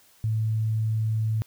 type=tone; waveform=sine; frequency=110 Hz; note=A2; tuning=in tune; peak=-22 dBFS; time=0.24-1.42 s; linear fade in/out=0 ms; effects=white hiss -58 dBFS RMS until 1.46 s